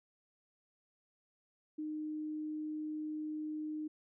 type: tone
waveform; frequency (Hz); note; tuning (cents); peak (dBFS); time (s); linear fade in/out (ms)
sine; 306.8; D#4; -24; -37; 1.78-3.88; 10
effects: none